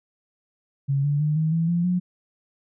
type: tone with pitch steps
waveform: sine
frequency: 138.59 / 144.73 / 151.13 / 157.82 / 164.81 / 172.11 / 179.73 Hz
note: C#3 / D3 / D3 / D#3 / E3 / F3 / F3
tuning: 0 / -25 / +50 / +25 / 0 / -25 / +50 cents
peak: -19 dBFS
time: 0.88-2 s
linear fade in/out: 20 ms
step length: 160 ms
effects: none

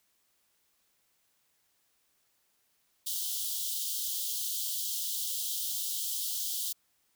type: high-pass noise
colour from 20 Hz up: white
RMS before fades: -34 dBFS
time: 3.06-6.73 s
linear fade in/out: 10 ms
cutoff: 3000 Hz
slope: 96 dB/octave
effects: white hiss -73 dBFS RMS until 7.15 s

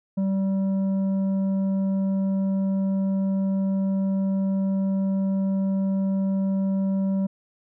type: tone with tanh clipping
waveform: sine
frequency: 193.3 Hz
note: G3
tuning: 24 cents flat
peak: -22 dBFS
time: 0.17-7.27 s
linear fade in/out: 10 ms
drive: 7 dB
effects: none

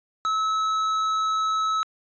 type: tone with tanh clipping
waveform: sine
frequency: 1297 Hz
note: E6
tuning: 28 cents flat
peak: -23 dBFS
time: 0.25-1.83 s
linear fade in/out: 0 ms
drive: 10 dB
effects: resampled to 16000 Hz

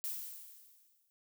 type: noise with exponential decay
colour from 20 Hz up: violet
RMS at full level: -37 dBFS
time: 0.04-1.1 s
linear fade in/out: 0 ms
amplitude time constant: 230 ms
effects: none

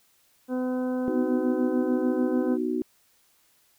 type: harmonic tone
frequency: 253.7 Hz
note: B3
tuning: 47 cents sharp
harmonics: 1 / 2 / 3 / 4 / 5 / 6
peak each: -26 / -31 / -41 / -44 / -49 / -46 dBFS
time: 0.48-2.58 s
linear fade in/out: 50 ms
type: chord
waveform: sine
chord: B major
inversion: none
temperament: just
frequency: 246.9 / 308.7 / 370.4 Hz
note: B3 / D#4 / F#4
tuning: 0 / -14 / +2 cents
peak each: -29 dBFS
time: 1.08-2.82 s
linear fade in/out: 0 ms
effects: white hiss -64 dBFS RMS until 3.78 s

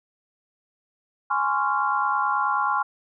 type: chord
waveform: sine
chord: Db major seventh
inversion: second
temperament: just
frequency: 831.5 / 1039.4 / 1108.7 / 1385.9 Hz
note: Ab5 / C6 / Db6 / F6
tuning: +2 / -12 / 0 / -14 cents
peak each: -26 dBFS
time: 1.3-2.83 s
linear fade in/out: 10 ms
effects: none

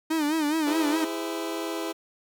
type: tone with vibrato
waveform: 45% pulse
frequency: 307.2 Hz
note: D#4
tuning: 22 cents flat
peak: -23 dBFS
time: 0.1-1.05 s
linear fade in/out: 10 ms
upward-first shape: sine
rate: 4.8 Hz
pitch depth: 100 cents each way
type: chord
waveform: sawtooth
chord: E augmented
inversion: none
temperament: just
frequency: 329.6 / 412 / 515 Hz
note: E4 / G#4 / B#4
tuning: 0 / -14 / -28 cents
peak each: -27 / -31 / -33 dBFS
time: 0.66-1.93 s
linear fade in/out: 20 ms
effects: none

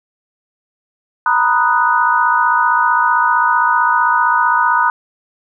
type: chord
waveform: sine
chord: B major seventh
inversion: third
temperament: equal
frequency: 932.3 / 987.8 / 1244.5 / 1480 Hz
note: A#5 / B5 / D#6 / F#6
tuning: 0 / 0 / 0 / 0 cents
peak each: -16 dBFS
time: 1.26-4.9 s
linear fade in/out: 2 ms
effects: none

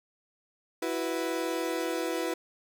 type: chord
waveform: 35% pulse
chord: E suspended second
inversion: none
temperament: equal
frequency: 329.6 / 370 / 493.9 Hz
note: E4 / F#4 / B4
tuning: 0 / 0 / 0 cents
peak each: -31 / -33 / -32 dBFS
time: 0.82-2.34 s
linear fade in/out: 5 ms
effects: none

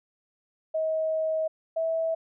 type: tone pair in turn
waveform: sine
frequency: 635 / 651.7 Hz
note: D#5 / E5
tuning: +35 / -20 cents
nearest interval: unison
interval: 45 cents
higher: second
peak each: -24 dBFS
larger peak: neither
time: 0.74-1.48 / 1.76-2.15 s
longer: first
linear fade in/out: 10 ms
effects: none

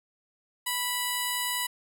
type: tone with notch filter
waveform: 5% pulse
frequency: 985 Hz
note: B5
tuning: 5 cents flat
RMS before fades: -30 dBFS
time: 0.66-1.67 s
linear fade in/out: 10 ms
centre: 5900 Hz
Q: 1.5
effects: none

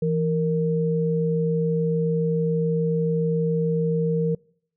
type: tone pair together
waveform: sine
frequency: 165.1 / 463.5 Hz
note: E3 / A#4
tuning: +3 / -10 cents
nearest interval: octave + tritone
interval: 1787 cents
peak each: -22 / -23 dBFS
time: 0.02-4.35 s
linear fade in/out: 5 ms
effects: noise-tail reverb RT60 0.6 s tail -25 dB re dry

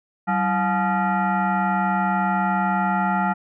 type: tone with frequency modulation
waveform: sine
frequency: 332.9 Hz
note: E4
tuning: 17 cents sharp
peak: -18 dBFS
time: 0.27-3.34 s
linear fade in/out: 20 ms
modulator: 524 Hz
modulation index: 2.2
effects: none

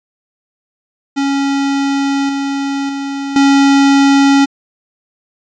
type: tone with level steps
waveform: square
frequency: 277.2 Hz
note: C#4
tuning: in tune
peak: -13 / -16 / -19 / -7 dBFS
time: 1.16-4.46 s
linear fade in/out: 20 ms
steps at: 2.29 / 2.89 / 3.36 s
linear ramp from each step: 2 ms
effects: resampled to 16000 Hz

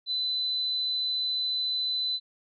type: tone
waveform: sine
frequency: 4013 Hz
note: B7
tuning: 27 cents sharp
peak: -26 dBFS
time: 0.06-2.2 s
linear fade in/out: 50 ms
effects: none

